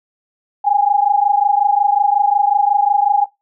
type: tone pair together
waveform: sine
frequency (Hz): 805.1 / 830.6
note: G5 / G#5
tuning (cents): +46 / 0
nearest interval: minor second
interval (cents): 54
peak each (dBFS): -14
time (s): 0.64-3.26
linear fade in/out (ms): 20
effects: noise-tail reverb RT60 0.2 s tail -21 dB re dry